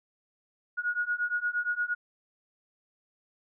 sine beating tone pair, 1443 / 1451.6 Hz, F#6 / F#6, -44 / -34 cents, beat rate 8.6 Hz, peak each -31 / -30 dBFS, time 0.77-1.95 s, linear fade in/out 20 ms, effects none

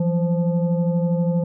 sine tone with frequency modulation, 168.8 Hz, E3, 41 cents sharp, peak -17 dBFS, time 0-1.44 s, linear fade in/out 5 ms, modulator 350 Hz, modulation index 0.8, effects none

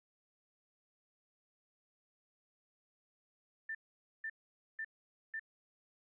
sine tone bursts, 1782 Hz, A6, 22 cents sharp, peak -38 dBFS, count 4, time 3.69-5.396 s, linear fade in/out 5 ms, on 59 ms, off 490 ms, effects none

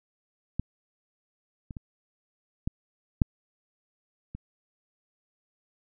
clicks, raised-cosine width 5 ms, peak -15 / -26 / -25 / -16 / -7 / -25 dBFS, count 6, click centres 0.596 / 1.708 / 1.768 / 2.675 / 3.218 / 4.35 s, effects none

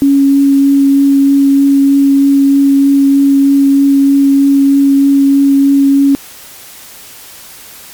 sine tone with vibrato, 277.2 Hz, C#4, in tune, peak -4 dBFS, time 0.02-6.15 s, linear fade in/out 0 ms, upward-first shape triangle, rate 3.2 Hz, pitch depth 10 cents each way, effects white hiss -33 dBFS RMS until 7.93 s + MP3 96 kbps

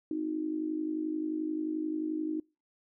sine tone with amplitude modulation, 311.5 Hz, D#4, 2 cents sharp, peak -27 dBFS, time 0.11-2.4 s, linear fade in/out 2 ms, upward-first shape sine, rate 51.4 Hz, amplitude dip 75%, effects noise-tail reverb RT60 0.3 s tail -26 dB re dry

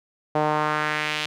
sawtooth tone with band-pass filter sweep, 152 Hz, D#3, 40 cents flat, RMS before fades -24 dBFS, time 0.35-1.26 s, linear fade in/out 5 ms, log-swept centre 690 to 3200 Hz, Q 1.7, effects none

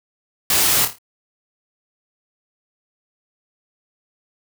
white noise with echo, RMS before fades -17 dBFS, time 0.5-0.85 s, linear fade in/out 2 ms, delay 27 ms, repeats 5, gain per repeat -7 dB, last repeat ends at 0.985 s, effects none

